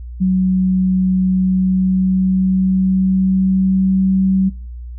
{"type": "tone with pitch glide", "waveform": "sine", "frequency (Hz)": [186.3, 190.32], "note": ["F#3", "F#3"], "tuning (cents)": [12, 49], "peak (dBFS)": -11, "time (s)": [0.2, 4.5], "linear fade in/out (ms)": 20, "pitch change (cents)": 37, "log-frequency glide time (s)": [1.28, 4.21], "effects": ["noise-tail reverb RT60 0.5 s tail -26 dB re dry", "added 60 Hz sine -27 dBFS peak until 4.98 s"]}